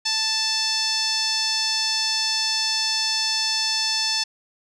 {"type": "tone with low-pass filter", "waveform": "5% pulse", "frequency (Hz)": 880, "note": "A5", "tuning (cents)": 0, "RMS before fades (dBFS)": -23, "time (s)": [0.05, 4.24], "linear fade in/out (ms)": 10, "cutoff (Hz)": 5200, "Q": 3.8, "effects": []}